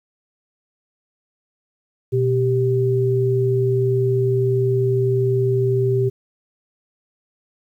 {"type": "tone pair together", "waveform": "sine", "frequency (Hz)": [123.06, 390.7], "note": ["B2", "G4"], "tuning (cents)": [-6, -6], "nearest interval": "octave + minor sixth", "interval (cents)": 2000, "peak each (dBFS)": -18, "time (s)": [2.12, 6.1], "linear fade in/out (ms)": 20, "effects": ["9-bit"]}